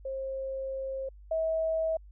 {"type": "tone pair in turn", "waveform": "sine", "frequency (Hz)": [534, 644.5], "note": ["C5", "E5"], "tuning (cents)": [35, -39], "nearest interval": "minor third", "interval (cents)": 326, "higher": "second", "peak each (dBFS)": [-32, -26], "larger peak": "second", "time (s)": [[0.05, 1.09], [1.31, 1.97]], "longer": "first", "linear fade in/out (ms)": 5, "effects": ["added 50 Hz sine -48 dBFS peak until 2.11 s"]}